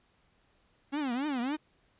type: tone with vibrato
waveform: 45% pulse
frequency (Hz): 268.8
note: C4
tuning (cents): +47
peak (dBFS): -30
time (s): 0.92-1.57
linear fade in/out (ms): 20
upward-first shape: triangle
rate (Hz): 3.6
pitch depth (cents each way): 260
effects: pink hiss -69 dBFS RMS until 1.99 s + resampled to 8000 Hz